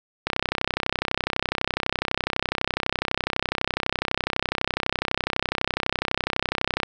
click train, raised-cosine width 0.3 ms, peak -6 dBFS, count 211, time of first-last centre 0.27-6.832 s, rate 32 Hz, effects none

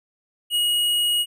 square tone, 2893 Hz, F#7, 40 cents flat, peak -19 dBFS, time 0.5-1.26 s, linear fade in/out 50 ms, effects none

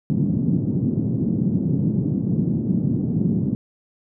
white band-pass noise, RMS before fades -21 dBFS, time 0.1-3.55 s, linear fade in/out 0 ms, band 120 to 240 Hz, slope 24 dB/octave, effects none

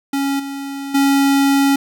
square tone with level steps, 277 Hz, C#4, 1 cent flat, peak -17 / -25 / -12 dBFS, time 0.13-1.76 s, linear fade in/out 5 ms, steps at 0.39 / 0.94 s, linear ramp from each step 10 ms, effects 8-bit

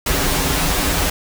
pink noise with comb filter, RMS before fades -18 dBFS, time 0.06-1.1 s, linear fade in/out 5 ms, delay 9 ms, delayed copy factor -0.85, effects none

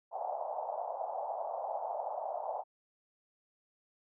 pink band-pass noise, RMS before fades -38 dBFS, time 0.11-2.64 s, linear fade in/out 50 ms, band 620 to 850 Hz, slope 48 dB/octave, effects none

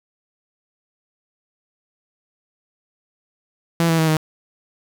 sawtooth tone with pitch steps, 167.4 / 163.67 / 160.03 / 156.46 Hz, E3 / E3 / D#3 / D#3, +27 / -12 / +49 / +10 cents, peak -11 dBFS, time 3.8-4.168 s, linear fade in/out 0 ms, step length 92 ms, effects 7-bit

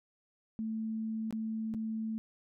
sine tone with dropouts, 221 Hz, A3, 8 cents sharp, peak -33 dBFS, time 0.59-2.18 s, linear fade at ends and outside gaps 0 ms, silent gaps 1.308-1.326 / 1.739-1.746 s, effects none

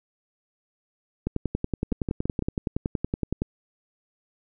two click trains, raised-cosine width 3 ms, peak -14 / -12 dBFS, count 4 / 24, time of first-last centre 1.92-2.423 / 1.27-3.42 s, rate 5.96 / 10.7 Hz, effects none

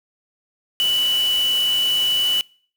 sine tone in noise, 2965 Hz, F#7, 3 cents sharp, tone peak -16 dBFS, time 0.8-2.41 s, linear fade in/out 0 ms, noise white, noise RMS -31 dBFS, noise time 0.8-2.41 s, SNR +12 dB, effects noise-tail reverb RT60 0.5 s tail -26 dB re dry

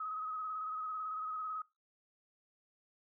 sine tone with vibrato, 1269 Hz, D#6, 34 cents sharp, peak -37 dBFS, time 0-1.62 s, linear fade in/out 5 ms, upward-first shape square, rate 18 Hz, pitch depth 23 cents each way, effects noise-tail reverb RT60 0.2 s tail -17 dB re dry

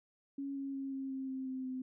sine tone with pitch steps, 277.2 / 274.3 / 271.5 / 268.7 / 265.9 / 263.2 / 260.4 / 257.7 Hz, C#4 / C#4 / C#4 / C4 / C4 / C4 / C4 / C4, 0 / -18 / -36 / +46 / +28 / +10 / -8 / -26 cents, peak -37 dBFS, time 0.38-1.82 s, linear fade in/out 5 ms, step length 180 ms, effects none

